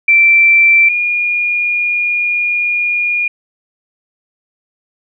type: tone pair in turn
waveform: sine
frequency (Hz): 2343 / 2429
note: D7 / D#7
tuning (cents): -5 / -42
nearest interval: minor second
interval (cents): 63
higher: second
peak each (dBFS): -5 / -12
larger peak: first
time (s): 0.08-0.89 / 0.89-3.28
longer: second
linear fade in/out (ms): 5
effects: none